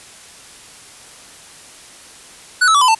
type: tone with pitch steps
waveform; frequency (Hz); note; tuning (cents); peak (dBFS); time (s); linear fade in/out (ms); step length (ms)
square; 1480 / 1303.4 / 1147.8 / 1010.9 / 890.2; F#6 / E6 / D6 / B5 / A5; 0 / -20 / -40 / +40 / +20; -10; 2.61-2.95; 10; 68
effects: white hiss -40 dBFS RMS until 2.99 s + resampled to 24000 Hz